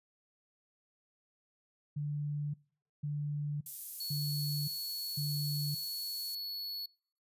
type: tone bursts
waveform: sine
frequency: 146.83 Hz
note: D3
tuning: in tune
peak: -33 dBFS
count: 4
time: 1.96-5.75 s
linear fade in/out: 10 ms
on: 580 ms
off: 490 ms
type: high-pass noise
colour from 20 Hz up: white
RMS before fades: -41 dBFS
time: 3.66-6.35 s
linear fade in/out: 2 ms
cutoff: 12000 Hz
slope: 12 dB/octave
type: tone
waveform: square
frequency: 4400 Hz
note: C#8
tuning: 14 cents flat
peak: -38 dBFS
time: 4-6.86 s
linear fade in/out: 5 ms
effects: noise-tail reverb RT60 0.5 s tail -25 dB re dry + resampled to 32000 Hz